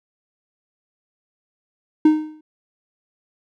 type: tone with exponential decay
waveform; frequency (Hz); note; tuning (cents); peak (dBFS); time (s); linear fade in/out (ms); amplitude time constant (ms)
triangle; 308.8; D#4; -13; -5; 2.05-2.41; 5; 77
effects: none